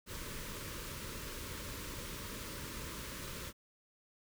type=band-stop noise; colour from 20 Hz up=pink; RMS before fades=-44 dBFS; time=0.06-3.53 s; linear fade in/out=50 ms; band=610 to 910 Hz; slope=96 dB/octave; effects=none